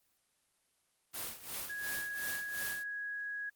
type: noise with tremolo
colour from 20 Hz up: white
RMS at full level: -39 dBFS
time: 1.13-2.84 s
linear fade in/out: 20 ms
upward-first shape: sine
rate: 2.8 Hz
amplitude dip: 80%
type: tone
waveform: sine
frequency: 1662 Hz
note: G#6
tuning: 1 cent sharp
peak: -37 dBFS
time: 1.69-3.5 s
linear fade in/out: 10 ms
effects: white hiss -75 dBFS RMS until 3.55 s + Opus 24 kbps